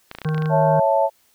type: clicks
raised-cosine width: 0.3 ms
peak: -17 dBFS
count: 10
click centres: 0.114 / 0.15 / 0.186 / 0.217 / 0.247 / 0.289 / 0.346 / 0.38 / 0.422 / 0.458 s
type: harmonic tone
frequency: 155.56 Hz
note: D#3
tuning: in tune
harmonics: 1 / 3 / 5 / 7 / 9 / 10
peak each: -19 / -30 / -38 / -36 / -45 / -37 dBFS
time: 0.25-0.8 s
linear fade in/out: 5 ms
type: chord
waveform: sine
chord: A major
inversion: first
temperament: equal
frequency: 554.4 / 659.3 / 880 Hz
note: C#5 / E5 / A5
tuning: 0 / 0 / 0 cents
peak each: -19 dBFS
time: 0.49-1.1 s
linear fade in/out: 50 ms
effects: white hiss -60 dBFS RMS until 1.34 s